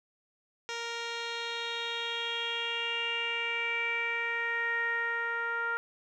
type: tone with low-pass filter sweep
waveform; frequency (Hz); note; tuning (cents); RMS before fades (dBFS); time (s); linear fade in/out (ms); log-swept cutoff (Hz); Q
10% pulse; 466.2; A#4; 0; -33; 0.69-5.77; 0; 4900 to 1500; 5.7
effects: none